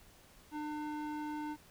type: tone with band-pass filter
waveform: square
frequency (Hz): 301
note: D4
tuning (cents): +43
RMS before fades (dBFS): -40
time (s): 0.51-1.57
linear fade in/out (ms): 50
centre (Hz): 690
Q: 1.1
effects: pink hiss -61 dBFS RMS until 1.7 s